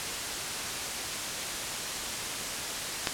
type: click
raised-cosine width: 0.2 ms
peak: -8 dBFS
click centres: 3.072 s
effects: white hiss -33 dBFS RMS until 3.13 s + low-pass 9000 Hz 12 dB/octave